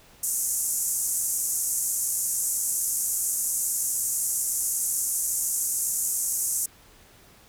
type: band-pass noise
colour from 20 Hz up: pink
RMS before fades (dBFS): -27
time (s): 0.23-6.66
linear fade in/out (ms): 5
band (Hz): 6500 to 13000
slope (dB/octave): 48
effects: pink hiss -54 dBFS RMS until 7.48 s